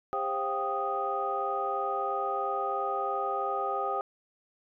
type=tone cluster; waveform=sine; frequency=401.4 / 530 / 700 / 783 / 1243 Hz; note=G4 / C5 / F5 / G5 / D#6; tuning=+41 / +22 / +4 / -2 / -2 cents; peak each=-36 / -36 / -38 / -32 / -32 dBFS; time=0.13-4.01 s; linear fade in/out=0 ms; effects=tanh soft clip ceiling -17 dBFS